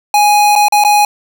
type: tone with dropouts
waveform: square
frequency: 830.6 Hz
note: G#5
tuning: in tune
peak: -7 dBFS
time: 0.14-1.05 s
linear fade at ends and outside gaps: 2 ms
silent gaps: 0.554-0.56 / 0.684-0.723 / 0.839-0.848 s
effects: 7-bit